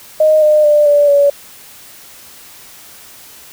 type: tone with pitch steps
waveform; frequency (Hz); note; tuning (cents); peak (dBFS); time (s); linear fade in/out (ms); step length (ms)
sine; 620 / 606.9 / 594.1 / 581.5 / 569.2; D#5 / D#5 / D5 / D5 / C#5; -6 / -43 / +20 / -17 / +46; -6; 0.2-1.3; 5; 220
effects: white hiss -38 dBFS RMS until 3.52 s